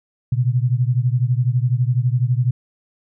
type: beating tone pair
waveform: sine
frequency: 120 / 132 Hz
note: B2 / C3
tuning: -49 / +16 cents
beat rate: 12 Hz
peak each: -17 / -19 dBFS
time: 0.32-2.51 s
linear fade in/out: 5 ms
effects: none